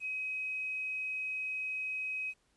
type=tone with quantisation; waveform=sine; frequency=2533 Hz; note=D#7; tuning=30 cents sharp; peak=-34 dBFS; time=0-2.34 s; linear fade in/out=50 ms; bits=10; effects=pink hiss -73 dBFS RMS until 2.56 s + resampled to 24000 Hz